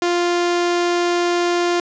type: tone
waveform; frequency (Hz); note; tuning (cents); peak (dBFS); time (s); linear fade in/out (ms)
sawtooth; 349.2; F4; 0; -12; 0.02-1.8; 2
effects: resampled to 16000 Hz + 7-bit